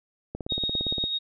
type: click train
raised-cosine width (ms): 2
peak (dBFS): -19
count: 13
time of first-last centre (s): 0.35-1.04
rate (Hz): 17.4
type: tone with tremolo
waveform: sine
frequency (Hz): 3748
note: A#7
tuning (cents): +9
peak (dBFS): -24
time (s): 0.49-1.19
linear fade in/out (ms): 20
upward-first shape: sine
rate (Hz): 7.9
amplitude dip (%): 40
effects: none